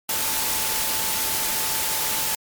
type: tone in noise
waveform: sine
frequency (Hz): 878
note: A5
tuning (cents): -4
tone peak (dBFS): -35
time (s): 0.09-2.35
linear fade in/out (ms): 2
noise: white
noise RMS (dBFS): -24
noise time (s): 0.09-2.35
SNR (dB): -14
effects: MP3 96 kbps